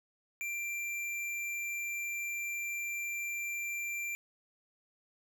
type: tone with hard clipping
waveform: sine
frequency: 2362 Hz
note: D7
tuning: 9 cents sharp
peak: -36 dBFS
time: 0.41-4.15 s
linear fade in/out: 0 ms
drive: 15 dB
effects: none